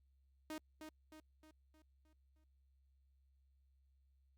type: tone with echo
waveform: sawtooth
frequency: 311.1 Hz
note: D#4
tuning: in tune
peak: -40 dBFS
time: 0.5-0.58 s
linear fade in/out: 2 ms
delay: 310 ms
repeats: 6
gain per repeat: -6 dB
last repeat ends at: 2.44 s
effects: added 67 Hz sine -70 dBFS peak until 4.37 s + Opus 48 kbps